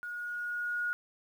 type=tone with level ramp; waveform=sine; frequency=1443 Hz; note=F#6; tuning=44 cents flat; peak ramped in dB=-37 to -29 dBFS; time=0.03-0.93 s; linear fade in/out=0 ms; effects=10-bit